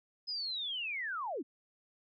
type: linear sweep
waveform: sine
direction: down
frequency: 5100 to 220 Hz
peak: -35 dBFS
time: 0.27-1.43 s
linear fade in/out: 20 ms
effects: none